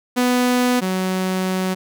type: tone pair in turn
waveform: sawtooth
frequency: 248.1 / 186.62 Hz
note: B3 / F#3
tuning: +8 / +15 cents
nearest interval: perfect fourth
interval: 493 cents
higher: first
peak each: -11 / -15 dBFS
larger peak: first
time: 0.16-0.81 / 0.81-1.75 s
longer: second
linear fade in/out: 20 ms
effects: none